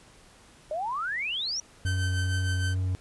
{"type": "exponential sweep", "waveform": "sine", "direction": "up", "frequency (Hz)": [587.3, 5920], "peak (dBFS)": -28, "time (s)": [0.71, 1.6], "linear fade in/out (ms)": 2}
{"type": "tone with tremolo", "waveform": "sawtooth", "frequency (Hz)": 1541, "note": "G6", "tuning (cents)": -30, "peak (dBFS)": -27, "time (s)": [1.85, 2.75], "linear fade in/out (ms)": 20, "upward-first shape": "triangle", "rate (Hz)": 6.5, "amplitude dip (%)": 60}
{"type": "tone with vibrato", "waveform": "triangle", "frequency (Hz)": 92.5, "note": "F#2", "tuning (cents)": 0, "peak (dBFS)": -23, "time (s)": [1.85, 2.95], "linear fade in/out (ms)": 0, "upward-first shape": "sine", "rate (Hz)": 2.4, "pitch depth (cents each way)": 11}
{"effects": ["pink hiss -55 dBFS RMS until 3 s", "resampled to 24000 Hz"]}